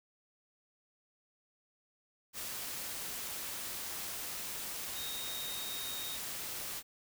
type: tone in noise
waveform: sine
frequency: 3729 Hz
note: A#7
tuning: in tune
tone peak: -42 dBFS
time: 4.93-6.19 s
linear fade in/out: 50 ms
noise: white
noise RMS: -41 dBFS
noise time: 2.33-6.83 s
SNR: -4 dB
effects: none